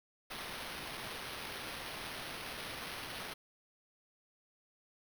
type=noise with sample-and-hold; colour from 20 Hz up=blue; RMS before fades=-44 dBFS; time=0.3-3.34 s; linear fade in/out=10 ms; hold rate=7350 Hz; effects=none